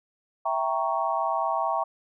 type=chord; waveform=sine; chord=E diminished seventh; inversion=none; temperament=equal; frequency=659.3 / 784 / 932.3 / 1108.7 Hz; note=E5 / G5 / Bb5 / Db6; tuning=0 / 0 / 0 / 0 cents; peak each=-29 dBFS; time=0.45-1.84 s; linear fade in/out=10 ms; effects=none